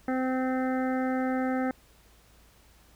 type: harmonic tone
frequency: 258.6 Hz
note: C4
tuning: 20 cents flat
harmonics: 1 / 2 / 3 / 5 / 6 / 7 / 8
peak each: -27 / -33 / -34 / -40 / -41 / -43 / -45 dBFS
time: 0.08-1.71 s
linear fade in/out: 2 ms
effects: added 55 Hz sine -60 dBFS peak until 2.95 s + pink hiss -60 dBFS RMS until 2.95 s